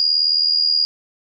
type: tone with amplitude modulation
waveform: sine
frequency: 4850 Hz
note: D#8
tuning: 45 cents flat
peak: -11 dBFS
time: 0-0.85 s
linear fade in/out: 0 ms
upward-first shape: sine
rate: 78.9 Hz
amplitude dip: 65%
effects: none